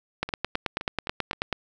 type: two click trains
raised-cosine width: 0.3 ms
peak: -17 / -9 dBFS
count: 5 / 13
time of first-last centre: 0.29-1.332 / 0.23-1.527 s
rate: 3.84 / 9.25 Hz
effects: none